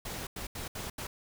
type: noise bursts at uneven times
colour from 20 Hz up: pink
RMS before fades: -39 dBFS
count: 5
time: 0.05-0.27 / 0.36-0.47 / 0.55-0.68 / 0.75-0.9 / 0.98-1.07 s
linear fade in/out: 5 ms
effects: none